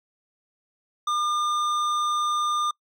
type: tone with hard clipping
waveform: sine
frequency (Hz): 1205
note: D6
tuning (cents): +44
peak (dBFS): -24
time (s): 1.07-2.71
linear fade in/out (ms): 5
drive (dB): 11
effects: noise-tail reverb RT60 0.1 s tail -26 dB re dry